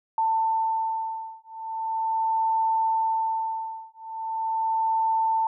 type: beating tone pair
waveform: sine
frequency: 892 / 892.4 Hz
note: A5 / A5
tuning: +23 / +24 cents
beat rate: 0.4 Hz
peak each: -26 dBFS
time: 0.18-5.47 s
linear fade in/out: 2 ms
effects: none